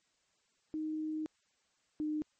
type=tone pair in turn; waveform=sine; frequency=311.1 / 304.9 Hz; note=D#4 / D#4; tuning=0 / -35 cents; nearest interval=unison; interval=35 cents; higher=first; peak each=-34 / -32 dBFS; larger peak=second; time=0.74-1.26 / 2-2.22 s; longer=first; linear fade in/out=0 ms; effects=white hiss -75 dBFS RMS until 2.39 s + MP3 32 kbps